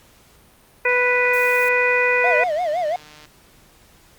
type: harmonic tone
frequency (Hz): 493.9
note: B4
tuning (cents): 0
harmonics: 1 / 2 / 3 / 4 / 5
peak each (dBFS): -20 / -25 / -24 / -20 / -21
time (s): 0.85-2.44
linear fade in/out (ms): 5
type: click train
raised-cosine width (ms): 0.2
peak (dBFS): -27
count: 358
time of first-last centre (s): 0.89-3.254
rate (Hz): 151
type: noise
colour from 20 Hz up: blue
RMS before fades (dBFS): -37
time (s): 1.33-1.69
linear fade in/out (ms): 5
type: tone with vibrato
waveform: triangle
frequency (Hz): 659.3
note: E5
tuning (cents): 0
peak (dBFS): -17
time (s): 2.24-2.96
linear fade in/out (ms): 2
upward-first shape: sine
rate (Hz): 5.9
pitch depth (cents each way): 180
effects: pink hiss -52 dBFS RMS until 4.18 s + Opus 48 kbps